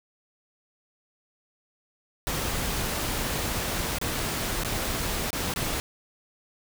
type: noise with dropouts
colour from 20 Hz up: pink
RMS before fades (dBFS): -29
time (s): 2.27-5.8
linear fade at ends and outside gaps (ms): 0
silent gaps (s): 3.985-4.014 / 4.635-4.648 / 5.305-5.33 / 5.538-5.561
effects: none